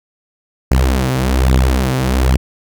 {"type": "beating tone pair", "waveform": "sawtooth", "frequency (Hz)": [64.1, 65.3], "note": ["C2", "C2"], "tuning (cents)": [-35, -3], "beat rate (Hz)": 1.2, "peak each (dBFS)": -10, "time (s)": [0.71, 2.37], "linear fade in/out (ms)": 5, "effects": []}